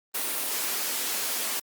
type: high-pass noise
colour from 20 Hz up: white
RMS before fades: -29 dBFS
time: 0.14-1.6 s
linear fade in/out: 10 ms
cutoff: 230 Hz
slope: 24 dB/octave
effects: Opus 32 kbps